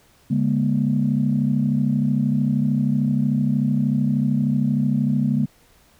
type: tone cluster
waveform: sine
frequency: 143.7 / 207 / 240.1 Hz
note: D3 / G#3 / B3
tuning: -37 / -5 / -49 cents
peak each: -21 dBFS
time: 0.3-5.46 s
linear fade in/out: 10 ms
effects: tanh soft clip ceiling -8 dBFS + pink hiss -56 dBFS RMS until 5.99 s